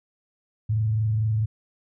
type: tone with frequency modulation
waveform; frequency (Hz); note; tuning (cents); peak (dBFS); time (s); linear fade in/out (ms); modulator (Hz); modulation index
sine; 109.1; A2; -14; -20; 0.69-1.46; 10; 24.4; 0.26
effects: none